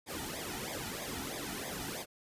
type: noise with flanger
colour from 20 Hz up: pink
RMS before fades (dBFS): -40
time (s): 0.06-2.06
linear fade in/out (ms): 50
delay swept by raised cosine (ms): 0.69 to 1.89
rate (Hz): 3.1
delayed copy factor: -0.9
effects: resampled to 32000 Hz